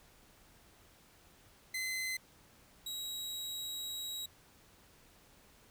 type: tone pair in turn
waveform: sawtooth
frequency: 2049 / 3843 Hz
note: C7 / B7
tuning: -37 / -48 cents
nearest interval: major seventh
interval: 1089 cents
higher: second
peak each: -32 / -36 dBFS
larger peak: first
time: 1.74-2.17 / 2.86-4.26 s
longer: second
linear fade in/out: 5 ms
effects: pink hiss -63 dBFS RMS until 5.7 s